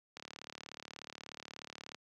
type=click train; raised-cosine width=0.2 ms; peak=-28 dBFS; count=66; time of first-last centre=0.17-1.946 s; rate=36.6 Hz; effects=high-pass 150 Hz 12 dB/octave